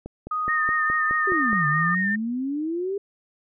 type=click train; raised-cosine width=2 ms; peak=-21 dBFS; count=8; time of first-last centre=0.06-1.531 s; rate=4.76 Hz
type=tone with pitch glide; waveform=sine; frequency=1244.5 to 1221 Hz; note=D#6 to D#6; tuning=0 to -33 cents; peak=-23 dBFS; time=0.31-1.95 s; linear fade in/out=5 ms; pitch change=-33 cents; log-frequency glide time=1.13-1.84 s
type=tone with vibrato; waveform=sine; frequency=1823 Hz; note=A#6; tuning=39 cents flat; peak=-22 dBFS; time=0.48-2.16 s; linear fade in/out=10 ms; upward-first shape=sine; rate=4.8 Hz; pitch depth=36 cents each way
type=exponential two-way sweep; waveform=sine; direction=down then up; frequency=407.4 to 145.3 to 407.4 Hz; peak=-24 dBFS; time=1.27-2.98 s; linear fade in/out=5 ms; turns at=1.67 s
effects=none